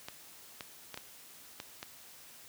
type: clicks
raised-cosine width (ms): 0.2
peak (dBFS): -23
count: 6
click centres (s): 0.085 / 0.608 / 0.943 / 0.975 / 1.601 / 1.829
effects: white hiss -54 dBFS RMS until 2.48 s + high-pass 60 Hz 12 dB/octave